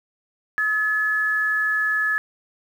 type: tone pair together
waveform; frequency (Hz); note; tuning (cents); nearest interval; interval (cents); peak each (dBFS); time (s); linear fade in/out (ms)
sine; 1279 / 1712.2; D#6 / A6; +47 / -48; perfect fourth; 505; -29 / -19; 0.58-2.18; 0
effects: 8-bit